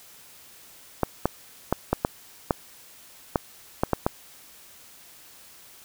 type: clicks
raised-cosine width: 1 ms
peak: -6 dBFS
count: 10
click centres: 1.033 / 1.256 / 1.726 / 1.93 / 2.049 / 2.508 / 3.358 / 3.835 / 3.933 / 4.065 s
effects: white hiss -50 dBFS RMS until 5.84 s